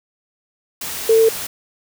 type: tone in noise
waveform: sine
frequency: 448.3 Hz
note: A4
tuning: 32 cents sharp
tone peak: -9 dBFS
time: 1.09-1.29 s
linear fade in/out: 5 ms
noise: white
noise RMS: -27 dBFS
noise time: 0.81-1.47 s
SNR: +15 dB
effects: none